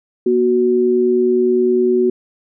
sine tone pair together, 240.2 / 369.9 Hz, B3 / F#4, -48 / 0 cents, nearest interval perfect fifth, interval 748 cents, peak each -18 / -12 dBFS, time 0.26-2.1 s, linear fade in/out 5 ms, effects none

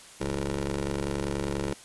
15% pulse ring-modulated tone, 70.2 Hz, C#2, 22 cents sharp, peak -19 dBFS, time 0.2-1.74 s, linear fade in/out 10 ms, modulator 258 Hz, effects white hiss -49 dBFS RMS until 1.84 s + resampled to 24000 Hz

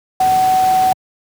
sine tone in noise, 750 Hz, F#5, 23 cents sharp, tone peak -10 dBFS, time 0.2-0.93 s, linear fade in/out 5 ms, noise pink, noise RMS -26 dBFS, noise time 0.2-0.93 s, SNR +13 dB, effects high-pass 100 Hz 12 dB/octave

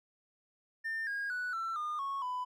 triangle tone with pitch steps, 1800 / 1631.6 / 1479 / 1340.7 / 1215.3 / 1101.6 / 998.6 Hz, A6 / G#6 / F#6 / E6 / D#6 / C#6 / B5, +39 / -31 / -1 / +29 / -41 / -11 / +19 cents, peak -31 dBFS, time 0.84-2.45 s, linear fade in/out 20 ms, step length 230 ms, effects tanh soft clip ceiling -29 dBFS

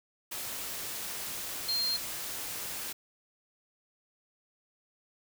sine tone in noise, 4197 Hz, C8, 5 cents sharp, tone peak -28 dBFS, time 1.68-1.97 s, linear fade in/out 10 ms, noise white, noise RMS -38 dBFS, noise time 0.31-2.93 s, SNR +7 dB, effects none

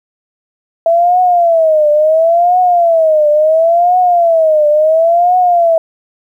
sine tone with vibrato, 659.3 Hz, E5, in tune, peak -6 dBFS, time 0.86-5.78 s, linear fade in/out 2 ms, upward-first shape triangle, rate 0.72 Hz, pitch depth 190 cents each way, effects 8-bit

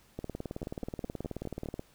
two click trains, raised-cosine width 2 ms, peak -24 / -23 dBFS, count 6 / 31, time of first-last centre 0.63-1.659 / 0.19-1.794 s, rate 4.86 / 18.7 Hz, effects pink hiss -63 dBFS RMS until 1.94 s

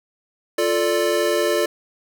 square chord, D minor, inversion first, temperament equal, 349.2 / 440 / 587.3 Hz, F4 / A4 / D5, 0 / 0 / 0 cents, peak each -23 / -23 / -22 dBFS, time 0.58-1.66 s, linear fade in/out 5 ms, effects none

